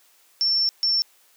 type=tone bursts at uneven times; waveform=sine; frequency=5410 Hz; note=E8; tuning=44 cents sharp; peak=-18 dBFS; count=2; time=0.41-0.69 / 0.83-1.02 s; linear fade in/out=0 ms; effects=white hiss -58 dBFS RMS until 1.36 s + high-pass 400 Hz 12 dB/octave